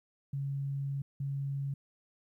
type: tone bursts at uneven times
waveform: sine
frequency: 138.8 Hz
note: C#3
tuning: 3 cents sharp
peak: -32 dBFS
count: 2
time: 0.33-1.02 / 1.2-1.74 s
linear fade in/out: 5 ms
effects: 12-bit